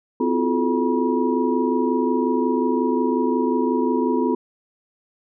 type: tone cluster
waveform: sine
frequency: 255.4 / 335.2 / 360.8 / 431.8 / 962 Hz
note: C4 / E4 / F#4 / A4 / B5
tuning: -42 / +29 / -44 / -33 / -46 cents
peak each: -21 / -25 / -25 / -24 / -27 dBFS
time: 0.2-4.35 s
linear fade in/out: 5 ms
effects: none